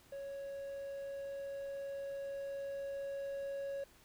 triangle tone with level ramp, 554.4 Hz, C#5, in tune, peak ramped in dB -40 to -36 dBFS, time 0.12-3.84 s, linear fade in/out 5 ms, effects pink hiss -64 dBFS RMS until 4.04 s

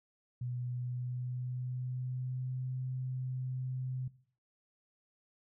sine tone with pitch glide, 123.47 to 128.49 Hz, B2 to C3, 0 to -31 cents, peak -35 dBFS, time 0.41-4.08 s, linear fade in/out 5 ms, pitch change +69 cents, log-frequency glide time 0.72-2.66 s, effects noise-tail reverb RT60 0.5 s tail -18 dB re dry

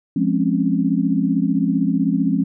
sine chord, Db major seventh, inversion first, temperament equal, 174.61 / 207.7 / 261.6 / 277.2 Hz, F3 / Ab3 / C4 / Db4, 0 / 0 / 0 / 0 cents, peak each -21 dBFS, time 0.16-2.44 s, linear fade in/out 5 ms, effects none

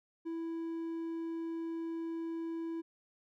triangle tone, 330 Hz, E4, 2 cents sharp, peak -34 dBFS, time 0.25-2.82 s, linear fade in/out 20 ms, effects none

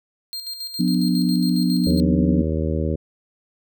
40% pulse tone with tremolo, 4200 Hz, C8, 6 cents sharp, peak -26 dBFS, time 0.33-2 s, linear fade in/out 0 ms, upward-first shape square, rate 7.3 Hz, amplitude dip 55%
sine chord, B diminished, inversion second, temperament just, 177.8 / 246.9 / 296.3 Hz, F3 / B3 / D4, +31 / 0 / +15 cents, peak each -19 / -21 / -23 dBFS, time 0.79-2.42 s, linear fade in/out 10 ms
harmonic tone, 78.7 Hz, D#2, 20 cents sharp, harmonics 1 / 2 / 3 / 4 / 5 / 6 / 7, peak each -23 / -26 / -28 / -29 / -30 / -31 / -31 dBFS, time 1.86-2.96 s, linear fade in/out 10 ms
effects none

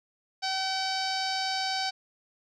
sawtooth tone with low-pass filter, 764 Hz, G5, 45 cents flat, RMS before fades -30 dBFS, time 0.42-1.91 s, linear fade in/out 20 ms, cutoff 4900 Hz, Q 5.9, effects none

